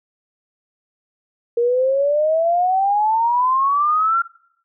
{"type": "exponential sweep", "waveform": "sine", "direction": "up", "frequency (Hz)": [466.2, 1386], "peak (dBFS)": -14, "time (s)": [1.57, 4.22], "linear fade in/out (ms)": 5, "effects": ["noise-tail reverb RT60 0.7 s tail -23 dB re dry"]}